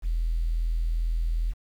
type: tone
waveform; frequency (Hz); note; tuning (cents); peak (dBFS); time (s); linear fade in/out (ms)
triangle; 41.2; E1; 0; -19; 0.02-1.54; 50
effects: tanh soft clip ceiling -21 dBFS + 9-bit